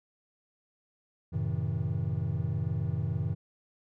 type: chord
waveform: triangle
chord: F# diminished seventh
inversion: none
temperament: just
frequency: 92.5 / 111 / 133.2 / 159.84 Hz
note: F#2 / A2 / C3 / Eb3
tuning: 0 / +16 / +31 / +47 cents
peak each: -32 dBFS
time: 1.32-3.35 s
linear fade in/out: 20 ms
effects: none